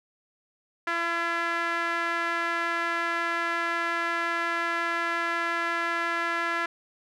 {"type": "tone with band-pass filter", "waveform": "sawtooth", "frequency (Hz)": 338.2, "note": "E4", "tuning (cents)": 44, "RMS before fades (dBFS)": -28, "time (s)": [0.87, 6.66], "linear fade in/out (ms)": 5, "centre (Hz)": 1600, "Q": 2.5, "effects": []}